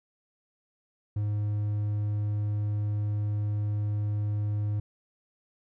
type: tone with hard clipping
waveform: triangle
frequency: 104.2 Hz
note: G#2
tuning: 6 cents sharp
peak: -27 dBFS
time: 1.16-4.8 s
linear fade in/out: 5 ms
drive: 6 dB
effects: none